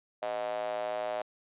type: tone with high-pass filter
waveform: square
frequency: 56.3 Hz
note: A1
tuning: 40 cents sharp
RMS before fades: -34 dBFS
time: 0.22-1.22 s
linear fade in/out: 5 ms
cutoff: 640 Hz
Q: 6.6
effects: resampled to 8000 Hz